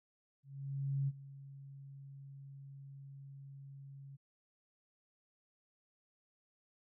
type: tone with ADSR envelope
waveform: sine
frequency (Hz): 138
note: C#3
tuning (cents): -7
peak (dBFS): -31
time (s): 0.43-4.17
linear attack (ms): 650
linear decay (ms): 37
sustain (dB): -18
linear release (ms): 20
effects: none